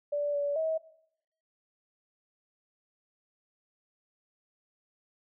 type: tone with pitch steps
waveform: sine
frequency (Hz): 582 / 574 / 640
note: D5 / D5 / D#5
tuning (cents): -16 / -40 / +49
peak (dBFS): -27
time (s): 0.12-0.78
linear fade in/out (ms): 10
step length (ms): 220
effects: noise-tail reverb RT60 0.7 s tail -17 dB re dry